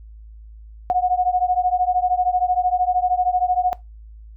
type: beating tone pair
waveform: sine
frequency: 722 / 735 Hz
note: F#5 / F#5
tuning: -43 / -12 cents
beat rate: 13 Hz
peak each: -19 dBFS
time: 0.9-3.73 s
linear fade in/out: 0 ms
effects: noise-tail reverb RT60 0.2 s tail -20 dB re dry + added 54 Hz sine -38 dBFS peak until 4.36 s